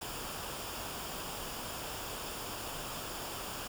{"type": "noise with comb filter", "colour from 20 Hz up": "pink", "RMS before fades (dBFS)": -41, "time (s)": [0.01, 3.68], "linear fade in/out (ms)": 10, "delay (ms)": 0.49, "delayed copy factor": -0.5, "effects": []}